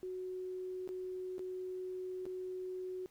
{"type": "tone with dropouts", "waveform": "sine", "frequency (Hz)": 369.5, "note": "F#4", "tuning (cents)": -2, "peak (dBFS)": -39, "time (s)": [0.03, 3.06], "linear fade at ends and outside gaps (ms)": 0, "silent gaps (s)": [[0.876, 0.89], [1.382, 1.393], [2.255, 2.264]], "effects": ["pink hiss -69 dBFS RMS until 3.1 s"]}